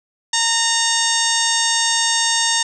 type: harmonic tone with a mistuned harmonic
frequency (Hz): 918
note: A#5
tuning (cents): -27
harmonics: 1 / 2 / 3 / 4 / 5 / 6 / 7 / 8 / 9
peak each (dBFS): -24 / -23 / -27 / -22 / -26 / -24 / -22 / -27 / -25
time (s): 0.33-2.63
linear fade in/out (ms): 5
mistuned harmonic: 3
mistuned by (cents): +54
effects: none